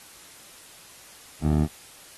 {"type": "tone with band-pass filter", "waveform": "15% pulse", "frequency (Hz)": 76, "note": "D#2", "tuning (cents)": -40, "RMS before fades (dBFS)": -21, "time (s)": [1.41, 1.68], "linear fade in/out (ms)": 50, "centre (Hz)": 150, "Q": 0.61, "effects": ["white hiss -48 dBFS RMS until 2.17 s", "AAC 32 kbps"]}